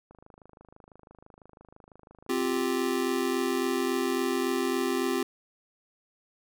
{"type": "click train", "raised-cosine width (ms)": 1, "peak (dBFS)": -37, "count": 66, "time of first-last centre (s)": [0.11, 2.61], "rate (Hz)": 26}
{"type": "chord", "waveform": "square", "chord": "C suspended fourth", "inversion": "none", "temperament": "just", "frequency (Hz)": [261.6, 348.8, 392.4], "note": ["C4", "F4", "G4"], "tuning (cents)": [0, -2, 2], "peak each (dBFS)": -31, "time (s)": [2.29, 5.23], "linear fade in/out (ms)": 5}
{"effects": []}